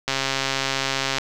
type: click train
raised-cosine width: 0.2 ms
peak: -5 dBFS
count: 150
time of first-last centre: 0.08-1.184 s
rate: 135 Hz
effects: none